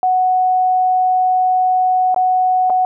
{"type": "tone with dropouts", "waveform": "sine", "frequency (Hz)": 740, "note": "F#5", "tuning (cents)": 0, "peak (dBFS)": -11, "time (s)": [0.03, 2.85], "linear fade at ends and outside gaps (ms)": 1, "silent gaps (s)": [[2.145, 2.162], [2.698, 2.702]], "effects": []}